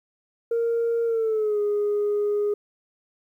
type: tone with pitch glide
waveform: sine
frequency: 464.3 to 413.6 Hz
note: A#4 to G#4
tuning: -7 to -7 cents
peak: -19 dBFS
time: 0.51-2.54 s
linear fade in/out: 5 ms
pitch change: -200 cents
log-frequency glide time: 1.05-1.6 s
effects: tanh soft clip ceiling -18 dBFS + 10-bit